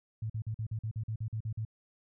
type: tone bursts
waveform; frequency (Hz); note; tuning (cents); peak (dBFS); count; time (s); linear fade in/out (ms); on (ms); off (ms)
sine; 110; A2; 0; -32; 12; 0.22-1.651; 5; 78; 45
effects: none